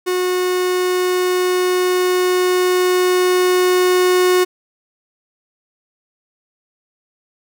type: tone with level ramp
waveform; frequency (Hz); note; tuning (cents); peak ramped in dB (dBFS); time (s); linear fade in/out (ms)
45% pulse; 364.3; F#4; -27; -16 to -11; 0.06-4.45; 20
effects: none

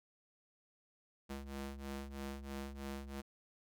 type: ring-modulated tone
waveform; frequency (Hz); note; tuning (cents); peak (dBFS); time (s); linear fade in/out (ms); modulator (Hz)
sawtooth; 137.3; C#3; -16; -36; 1.29-3.22; 20; 70.2
effects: none

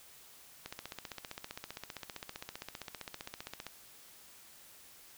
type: click train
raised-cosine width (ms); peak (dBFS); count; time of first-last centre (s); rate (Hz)
0.2; -24; 47; 0.66-3.667; 15.3
effects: white hiss -57 dBFS RMS until 5.17 s

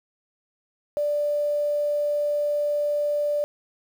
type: tone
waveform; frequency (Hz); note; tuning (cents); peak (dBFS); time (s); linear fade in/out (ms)
sine; 587.3; D5; 0; -21; 0.97-3.44; 0
effects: 8-bit

